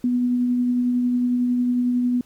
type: tone with tremolo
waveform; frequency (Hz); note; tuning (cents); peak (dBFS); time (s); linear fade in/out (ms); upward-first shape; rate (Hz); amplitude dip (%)
sine; 246.1; B3; -6; -16; 0.04-2.21; 2; triangle; 11; 25
effects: pink hiss -56 dBFS RMS until 2.25 s + MP3 96 kbps